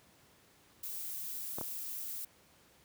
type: noise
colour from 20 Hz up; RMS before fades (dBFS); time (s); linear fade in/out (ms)
violet; -41; 0.83-2.25; 5
type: clicks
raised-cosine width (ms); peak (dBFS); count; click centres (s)
1; -25; 2; 1.585 / 1.612
effects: pink hiss -64 dBFS RMS until 2.84 s + high-pass 80 Hz 12 dB/octave